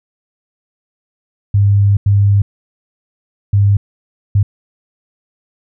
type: tone bursts at uneven times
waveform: sine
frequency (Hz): 100.7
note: G2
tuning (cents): +47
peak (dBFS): -7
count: 4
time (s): 1.54-1.97 / 2.06-2.42 / 3.53-3.77 / 4.35-4.43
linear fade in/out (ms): 5
effects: none